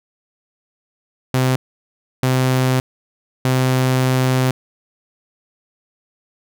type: tone bursts at uneven times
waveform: sawtooth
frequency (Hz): 129.2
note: C3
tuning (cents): -21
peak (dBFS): -10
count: 3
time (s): 1.34-1.56 / 2.23-2.8 / 3.45-4.51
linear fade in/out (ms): 2
effects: none